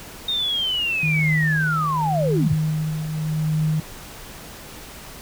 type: linear sweep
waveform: sine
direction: down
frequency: 3712 to 77.78 Hz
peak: -20 dBFS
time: 0.28-2.54 s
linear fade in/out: 5 ms
type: tone with tremolo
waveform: sine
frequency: 155.56 Hz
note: D#3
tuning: in tune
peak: -17 dBFS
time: 1.03-3.8 s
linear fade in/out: 2 ms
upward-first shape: triangle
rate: 0.86 Hz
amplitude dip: 60%
effects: pink hiss -39 dBFS RMS until 5.21 s